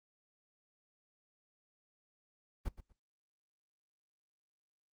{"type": "noise with echo", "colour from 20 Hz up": "brown", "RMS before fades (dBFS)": -36, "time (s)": [2.65, 2.69], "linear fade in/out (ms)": 10, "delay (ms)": 120, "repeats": 2, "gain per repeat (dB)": -14, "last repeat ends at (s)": 2.93, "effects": ["noise-tail reverb RT60 0.2 s tail -22 dB re dry", "Opus 32 kbps"]}